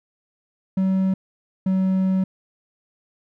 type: tone pair in turn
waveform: triangle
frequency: 189.9 / 188.84 Hz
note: F#3 / F#3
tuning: +45 / +36 cents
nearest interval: unison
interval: 9 cents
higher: first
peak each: -15 dBFS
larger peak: neither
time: 0.77-1.14 / 1.66-2.24 s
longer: second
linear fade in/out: 5 ms
effects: none